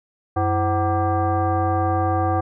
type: tone with frequency modulation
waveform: sine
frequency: 330 Hz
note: E4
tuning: 2 cents sharp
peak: -17 dBFS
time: 0.36-2.41 s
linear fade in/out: 10 ms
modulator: 423 Hz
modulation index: 1.7
effects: none